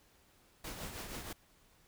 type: noise with tremolo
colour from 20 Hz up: pink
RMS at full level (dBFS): -42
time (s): 0.64-1.33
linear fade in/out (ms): 5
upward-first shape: triangle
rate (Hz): 6.3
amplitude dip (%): 55
effects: pink hiss -67 dBFS RMS until 1.87 s